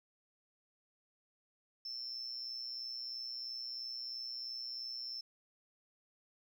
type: tone with amplitude modulation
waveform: sine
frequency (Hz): 5340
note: E8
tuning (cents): +22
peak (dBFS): -37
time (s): 1.85-5.21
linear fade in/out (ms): 5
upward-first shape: sine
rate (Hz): 123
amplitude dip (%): 60
effects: tanh soft clip ceiling -35 dBFS + 12-bit